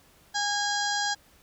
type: harmonic tone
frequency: 819 Hz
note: G#5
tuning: 24 cents flat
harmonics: 1 / 2 / 4 / 5 / 6 / 7 / 8 / 9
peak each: -30 / -30 / -36 / -36 / -34 / -37 / -39 / -40 dBFS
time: 0.34-1.15 s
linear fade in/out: 20 ms
effects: pink hiss -59 dBFS RMS until 1.42 s